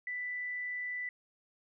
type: tone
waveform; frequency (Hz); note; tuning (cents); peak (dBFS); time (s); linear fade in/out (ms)
sine; 1983; B6; +7; -35; 0.07-1.09; 2
effects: none